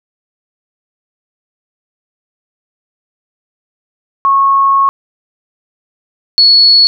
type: tone pair in turn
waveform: sine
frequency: 1097 / 4388 Hz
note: C#6 / C#8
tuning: -18 / -18 cents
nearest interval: 2 octaves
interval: 2400 cents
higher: second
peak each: -6 / -3 dBFS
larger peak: second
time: 4.25-4.89 / 6.38-6.87 s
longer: first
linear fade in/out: 0 ms
effects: none